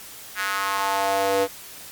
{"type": "tone with high-pass filter sweep", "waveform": "square", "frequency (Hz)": 98, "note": "G2", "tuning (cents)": 0, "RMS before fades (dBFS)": -23, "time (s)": [0.35, 1.48], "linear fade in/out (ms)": 50, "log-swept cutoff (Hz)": [1600, 460], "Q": 3.1, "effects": ["white hiss -41 dBFS RMS until 1.91 s", "Opus 48 kbps"]}